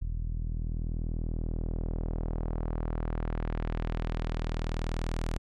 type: tone with low-pass filter sweep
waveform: sawtooth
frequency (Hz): 40.25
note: E1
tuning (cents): -41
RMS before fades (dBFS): -32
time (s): 0.01-5.38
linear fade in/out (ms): 10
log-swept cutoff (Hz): 110 to 10000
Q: 0.84
effects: none